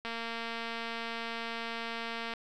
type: click train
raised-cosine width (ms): 0.3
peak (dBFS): -22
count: 527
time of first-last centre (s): 0.05-2.337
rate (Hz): 230
effects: none